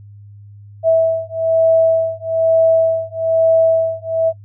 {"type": "beating tone pair", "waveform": "sine", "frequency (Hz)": [652, 653.1], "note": ["E5", "E5"], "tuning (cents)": [-19, -16], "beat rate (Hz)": 1.1, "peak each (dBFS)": -14, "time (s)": [0.83, 4.33], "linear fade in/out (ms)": 50, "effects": ["noise-tail reverb RT60 0.1 s tail -26 dB re dry", "added 102 Hz sine -36 dBFS peak until 4.44 s"]}